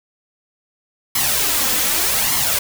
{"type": "noise with flanger", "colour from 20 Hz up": "white", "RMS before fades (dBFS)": -18, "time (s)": [1.15, 2.59], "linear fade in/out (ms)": 5, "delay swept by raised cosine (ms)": [0.95, 3.95], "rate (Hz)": 0.84, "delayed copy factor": 0.6, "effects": []}